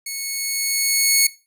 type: tone with level ramp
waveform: 10% pulse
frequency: 2203 Hz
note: C#7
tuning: 11 cents flat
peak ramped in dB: -18 to -3 dBFS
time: 0.06-1.27 s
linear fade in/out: 5 ms
effects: noise-tail reverb RT60 0.3 s tail -18 dB re dry